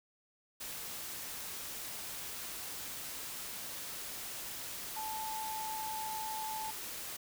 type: tone in noise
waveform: sine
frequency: 874 Hz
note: A5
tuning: 12 cents flat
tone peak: -38 dBFS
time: 4.96-6.71 s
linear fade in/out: 10 ms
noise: white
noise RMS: -43 dBFS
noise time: 0.6-7.17 s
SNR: +2 dB
effects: none